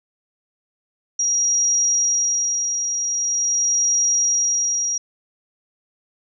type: tone with tremolo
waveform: sine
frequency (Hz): 5710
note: F8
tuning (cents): +37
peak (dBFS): -15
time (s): 1.19-4.98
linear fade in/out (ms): 5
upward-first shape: sine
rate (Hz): 0.44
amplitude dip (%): 45
effects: none